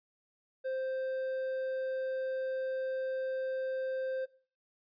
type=tone with hard clipping; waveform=sine; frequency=523.3 Hz; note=C5; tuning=in tune; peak=-34 dBFS; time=0.64-4.26 s; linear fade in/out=20 ms; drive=5 dB; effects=noise-tail reverb RT60 0.4 s tail -19 dB re dry + resampled to 11025 Hz